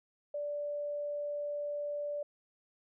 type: tone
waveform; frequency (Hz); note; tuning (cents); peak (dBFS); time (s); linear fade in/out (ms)
sine; 584; D5; -10; -34; 0.34-2.23; 5
effects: none